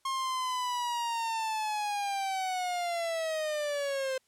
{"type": "linear sweep", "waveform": "45% pulse", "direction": "down", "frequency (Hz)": [1074, 519], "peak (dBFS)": -30, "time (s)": [0.05, 4.18], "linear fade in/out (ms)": 5, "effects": ["white hiss -71 dBFS RMS until 4.27 s", "low-pass 10000 Hz 12 dB/octave"]}